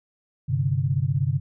sine chord, G suspended fourth, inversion none, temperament equal, 98 / 130.81 / 146.83 Hz, G2 / C3 / D3, 0 / 0 / 0 cents, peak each -27 / -23 / -25 dBFS, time 0.48-1.4 s, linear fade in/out 20 ms, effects none

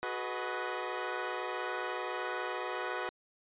15% pulse chord, G# minor seventh, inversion third, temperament equal with one note detuned, 370 / 424 / 493.9 / 622.3 Hz, F#4 / G#4 / B4 / D#5, 0 / +36 / 0 / 0 cents, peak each -32 / -37 / -32 / -36 dBFS, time 0.03-3.09 s, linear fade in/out 0 ms, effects resampled to 8000 Hz

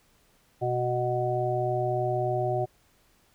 harmonic tone, 123.47 Hz, B2, in tune, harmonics 1 / 3 / 5 / 6, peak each -30 / -30 / -30 / -30 dBFS, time 0.61-2.66 s, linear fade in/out 20 ms, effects pink hiss -64 dBFS RMS until 3.34 s

